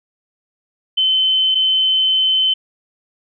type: tone pair in turn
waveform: sine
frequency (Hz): 3063 / 3063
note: G7 / G7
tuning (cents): -41 / -41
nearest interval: unison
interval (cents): 0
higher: neither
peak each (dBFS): -12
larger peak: neither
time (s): 0.97-1.55 / 1.55-2.54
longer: second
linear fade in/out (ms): 10
effects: none